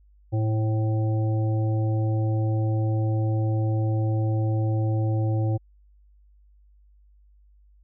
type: harmonic tone with a mistuned harmonic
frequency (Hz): 110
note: A2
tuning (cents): 0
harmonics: 1 / 3 / 5 / 7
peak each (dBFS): -21 / -31 / -35 / -38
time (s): 0.32-5.58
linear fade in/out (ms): 20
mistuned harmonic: 5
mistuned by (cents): -31
effects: added 50 Hz sine -53 dBFS peak until 7.83 s